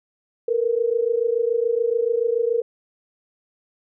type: tone pair together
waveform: sine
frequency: 454 / 481 Hz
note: A#4 / B4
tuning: -46 / -46 cents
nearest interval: minor second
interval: 100 cents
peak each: -21 dBFS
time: 0.48-2.62 s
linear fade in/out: 5 ms
effects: none